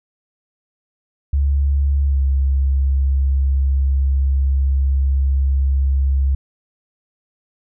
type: tone with pitch glide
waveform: sine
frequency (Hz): 70 to 67.81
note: C#2 to C#2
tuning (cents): +18 to -38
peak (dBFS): -13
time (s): 1.33-6.35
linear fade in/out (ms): 5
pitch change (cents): -56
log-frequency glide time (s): 2.07-2.19
effects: none